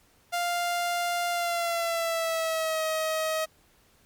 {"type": "tone with pitch glide", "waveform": "sawtooth", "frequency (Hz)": [698.5, 633.2], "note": ["F5", "D#5"], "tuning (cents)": [0, 30], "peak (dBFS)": -22, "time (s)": [0.32, 3.46], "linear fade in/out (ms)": 20, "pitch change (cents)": -170, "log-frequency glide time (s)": [1.3, 2.83], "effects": ["pink hiss -62 dBFS RMS until 4.05 s", "MP3 96 kbps"]}